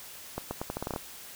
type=accelerating click train; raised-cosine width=1 ms; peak=-18 dBFS; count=10; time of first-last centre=0.38-0.962 s; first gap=130 ms; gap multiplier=0.81; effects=white hiss -46 dBFS RMS until 1.35 s